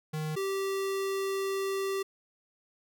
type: tone pair in turn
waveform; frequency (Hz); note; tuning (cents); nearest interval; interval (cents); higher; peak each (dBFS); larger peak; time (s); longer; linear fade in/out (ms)
square; 154.9 / 389.4; D#3 / G4; -7 / -12; octave + major third; 1595; second; -32 / -30; second; 0.13-0.36 / 0.36-2.03; second; 10
effects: none